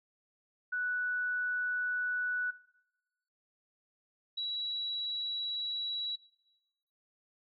sine tone pair in turn, 1480 / 3906 Hz, F#6 / B7, 0 / -20 cents, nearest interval octave + perfect fourth, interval 1680 cents, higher second, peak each -31 / -33 dBFS, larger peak first, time 0.72-2.51 / 4.37-6.16 s, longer neither, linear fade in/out 10 ms, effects noise-tail reverb RT60 1.0 s tail -20 dB re dry

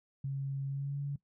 sine tone with pitch glide, 137.2 to 141.71 Hz, C#3 to C#3, -17 to +39 cents, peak -33 dBFS, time 0.24-1.16 s, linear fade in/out 5 ms, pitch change +56 cents, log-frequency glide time 0.67-0.99 s, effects noise-tail reverb RT60 0.1 s tail -19 dB re dry

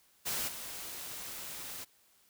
white noise with level steps, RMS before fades -35 / -43 dBFS, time 0.25-1.85 s, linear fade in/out 20 ms, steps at 0.47 s, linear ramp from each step 20 ms, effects white hiss -67 dBFS RMS until 2.29 s

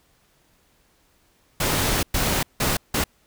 pink noise bursts at uneven times, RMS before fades -22 dBFS, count 4, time 1.6-2.03 / 2.14-2.43 / 2.6-2.77 / 2.94-3.04 s, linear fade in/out 5 ms, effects pink hiss -62 dBFS RMS until 3.26 s

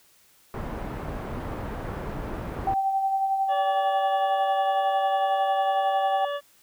pink low-pass noise, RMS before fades -33 dBFS, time 0.54-2.74 s, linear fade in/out 2 ms, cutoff 1200 Hz, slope 12 dB/octave
sine tone with tremolo, 777 Hz, G5, 16 cents flat, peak -20 dBFS, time 2.67-6.25 s, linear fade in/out 2 ms, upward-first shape sine, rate 11 Hz, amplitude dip 40%
harmonic tone, 574 Hz, D5, 40 cents flat, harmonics 1 / 2 / 3 / 5 / 6, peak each -28 / -34 / -38 / -42 / -44 dBFS, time 3.48-6.41 s, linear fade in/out 50 ms
effects white hiss -59 dBFS RMS until 6.62 s

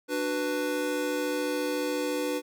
square chord, B minor, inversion first, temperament just, 296.3 / 370.4 / 493.9 Hz, D4 / F#4 / B4, +15 / +2 / 0 cents, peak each -32 / -36 / -31 dBFS, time 0.08-2.42 s, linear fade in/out 50 ms, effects none

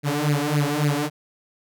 sawtooth tone with flanger, 146.83 Hz, D3, in tune, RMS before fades -22 dBFS, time 0.03-1.1 s, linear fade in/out 50 ms, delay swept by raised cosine 0.43 to 4.23 ms, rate 3.6 Hz, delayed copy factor +0.95, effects none

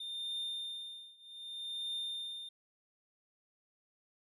triangle tone with tremolo, 3618 Hz, A7, 48 cents sharp, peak -34 dBFS, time 0-2.49 s, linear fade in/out 5 ms, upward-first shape triangle, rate 0.64 Hz, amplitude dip 95%, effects resampled to 32000 Hz

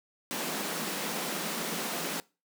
pink high-pass noise, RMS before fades -34 dBFS, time 0.31-2.2 s, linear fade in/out 0 ms, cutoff 160 Hz, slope 96 dB/octave, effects noise-tail reverb RT60 0.3 s tail -23 dB re dry

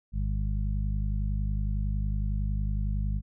harmonic tone, 50.9 Hz, G#1, 34 cents flat, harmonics 1 / 2 / 3 / 4, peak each -27 / -33 / -37 / -39 dBFS, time 0.12-3.22 s, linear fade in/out 50 ms, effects none

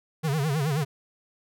square tone with vibrato, 147.7 Hz, D3, 10 cents sharp, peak -24 dBFS, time 0.23-0.85 s, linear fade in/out 20 ms, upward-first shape sine, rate 9.4 Hz, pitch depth 160 cents each way, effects none

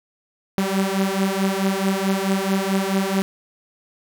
sawtooth beating tone pair, 191.2 / 195.8 Hz, G3 / G3, -43 / -2 cents, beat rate 4.6 Hz, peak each -18 / -18 dBFS, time 0.58-3.22 s, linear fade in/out 0 ms, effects none

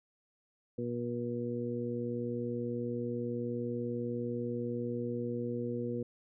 harmonic tone, 120.1 Hz, B2, 48 cents flat, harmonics 1 / 2 / 3 / 4, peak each -40 / -37 / -40 / -38 dBFS, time 0.78-6.03 s, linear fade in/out 5 ms, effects none

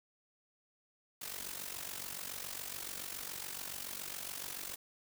white noise with amplitude modulation, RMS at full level -40 dBFS, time 1.21-4.76 s, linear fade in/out 10 ms, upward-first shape sine, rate 47.1 Hz, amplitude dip 75%, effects none

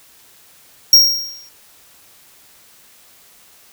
square tone with exponential decay, 5588 Hz, F8, in tune, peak -3 dBFS, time 0.93-1.49 s, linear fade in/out 2 ms, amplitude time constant 120 ms, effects white hiss -48 dBFS RMS until 3.72 s

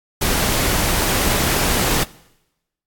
pink noise, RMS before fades -18 dBFS, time 0.21-2.04 s, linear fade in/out 10 ms, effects noise-tail reverb RT60 0.9 s tail -21 dB re dry + AAC 64 kbps

